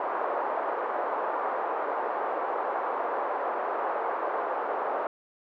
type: band-pass noise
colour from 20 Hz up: white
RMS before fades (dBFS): -30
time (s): 0-5.07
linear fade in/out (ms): 2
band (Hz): 430 to 1100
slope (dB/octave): 24
effects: none